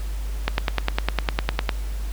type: click train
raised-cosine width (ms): 0.3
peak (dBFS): -4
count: 13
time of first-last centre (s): 0.48-1.692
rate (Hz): 9.9
effects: added 50 Hz sine -25 dBFS peak until 2.12 s + pink hiss -43 dBFS RMS until 2.12 s